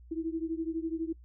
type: beating tone pair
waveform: sine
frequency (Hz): 321.8 / 333.8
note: E4 / E4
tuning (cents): -42 / +22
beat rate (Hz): 12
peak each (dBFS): -33 / -35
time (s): 0.11-1.13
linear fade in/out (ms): 10
effects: noise-tail reverb RT60 0.1 s tail -23 dB re dry + added 60 Hz sine -50 dBFS peak until 1.24 s